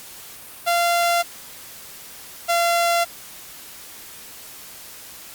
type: tone pair in turn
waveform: sawtooth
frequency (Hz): 690 / 685.6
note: F5 / F5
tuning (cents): -21 / -32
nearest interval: unison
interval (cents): 11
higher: first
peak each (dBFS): -13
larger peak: neither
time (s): 0.66-1.23 / 2.48-3.05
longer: neither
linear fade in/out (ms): 20
effects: white hiss -40 dBFS RMS until 5.34 s + Opus 48 kbps